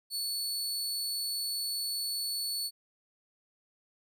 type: tone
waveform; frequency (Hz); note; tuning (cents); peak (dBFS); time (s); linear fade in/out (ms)
sawtooth; 4435; C#8; 0; -29; 0.1-2.71; 50
effects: none